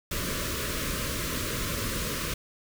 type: band-stop noise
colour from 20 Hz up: pink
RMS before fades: -31 dBFS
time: 0.11-2.34 s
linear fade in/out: 5 ms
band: 630 to 1000 Hz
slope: 96 dB/octave
effects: none